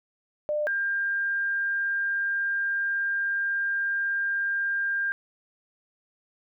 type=tone pair in turn; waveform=sine; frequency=599 / 1599.1 Hz; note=D5 / G6; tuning=+34 / +34 cents; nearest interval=octave + perfect fourth; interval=1700 cents; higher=second; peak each=-24 / -24 dBFS; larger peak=neither; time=0.49-0.67 / 0.67-5.12 s; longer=second; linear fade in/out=0 ms; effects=none